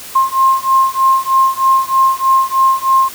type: beating tone pair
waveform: sine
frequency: 1061 / 1064.2 Hz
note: C6 / C6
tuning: +24 / +29 cents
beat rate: 3.2 Hz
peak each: -12 dBFS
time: 0.15-3.09 s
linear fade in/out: 10 ms
effects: white hiss -31 dBFS RMS until 3.14 s